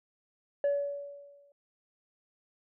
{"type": "tone with exponential decay", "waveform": "sine", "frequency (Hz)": 569, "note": "C#5", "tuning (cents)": 45, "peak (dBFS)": -21, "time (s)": [0.64, 1.52], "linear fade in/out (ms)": 2, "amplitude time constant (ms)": 190, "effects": ["tanh soft clip ceiling -23 dBFS"]}